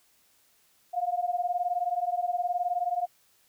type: beating tone pair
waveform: sine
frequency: 701 / 720 Hz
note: F5 / F#5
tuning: +6 / -47 cents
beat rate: 19 Hz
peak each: -29 dBFS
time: 0.93-3.07 s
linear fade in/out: 20 ms
effects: white hiss -65 dBFS RMS until 3.48 s